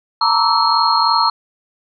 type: tone cluster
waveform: sine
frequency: 903 / 946 / 1145 / 1307 / 4256 Hz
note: A5 / A#5 / D6 / E6 / C8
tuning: +45 / +25 / -44 / -15 / +29 cents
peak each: -18 dBFS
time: 0.21-1.3 s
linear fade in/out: 5 ms
effects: none